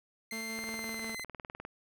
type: tone with pitch glide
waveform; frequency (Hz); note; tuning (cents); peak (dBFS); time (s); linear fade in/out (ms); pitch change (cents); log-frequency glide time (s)
sawtooth; 2093 to 2053; C7 to C7; 0 to -33; -35; 0.31-1.24; 2; -33; 0.68-1.1
type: tone with tremolo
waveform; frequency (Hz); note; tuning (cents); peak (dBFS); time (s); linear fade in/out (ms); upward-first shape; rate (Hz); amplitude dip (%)
sawtooth; 223.4; A3; +27; -36; 0.32-1.15; 5; square; 5.7; 25
type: click train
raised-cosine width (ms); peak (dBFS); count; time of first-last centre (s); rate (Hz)
0.5; -27; 22; 0.59-1.651; 19.8
effects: none